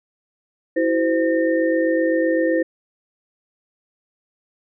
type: tone cluster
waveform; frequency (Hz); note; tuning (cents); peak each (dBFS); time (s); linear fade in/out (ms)
sine; 328 / 375.8 / 516 / 1824; E4 / F#4 / C5 / A#6; -9 / +27 / -24 / -38; -19 / -28 / -19 / -28; 0.76-2.63; 10
effects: none